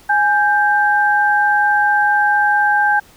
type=tone pair together; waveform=sine; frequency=830.6 / 1573.9 Hz; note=G#5 / G6; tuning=0 / +7 cents; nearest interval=major seventh; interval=1107 cents; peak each=-14 dBFS; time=0.09-3 s; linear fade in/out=10 ms; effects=pink hiss -47 dBFS RMS until 3.16 s